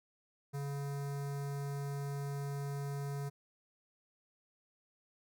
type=tone with notch filter; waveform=square; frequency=141 Hz; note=C#3; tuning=30 cents sharp; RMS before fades=-39 dBFS; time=0.53-3.3 s; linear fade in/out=20 ms; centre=3000 Hz; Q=0.89; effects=none